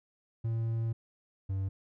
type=tone pair in turn; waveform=triangle; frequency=113.9 / 96.39 Hz; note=A#2 / G2; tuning=-40 / -29 cents; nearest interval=minor third; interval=289 cents; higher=first; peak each=-27 / -28 dBFS; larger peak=first; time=0.44-0.93 / 1.49-1.69 s; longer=first; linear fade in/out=10 ms; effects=none